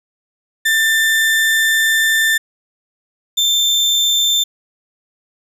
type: tone pair in turn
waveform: 35% pulse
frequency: 1783 / 3566 Hz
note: A6 / A7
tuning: +22 / +22 cents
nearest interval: octave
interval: 1200 cents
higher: second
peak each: -10 dBFS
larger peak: neither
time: 0.65-2.38 / 3.37-4.44 s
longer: first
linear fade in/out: 10 ms
effects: resampled to 32000 Hz + 8-bit